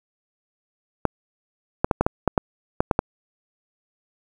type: clicks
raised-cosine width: 1 ms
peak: -3 dBFS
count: 10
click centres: 1.053 / 1.845 / 1.912 / 2.01 / 2.065 / 2.277 / 2.378 / 2.805 / 2.912 / 2.991 s
effects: 7-bit